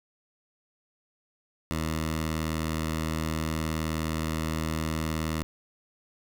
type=tone with notch filter; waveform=10% pulse; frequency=79.3 Hz; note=D#2; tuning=33 cents sharp; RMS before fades=-30 dBFS; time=1.71-5.43 s; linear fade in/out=0 ms; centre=430 Hz; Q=1.9; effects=none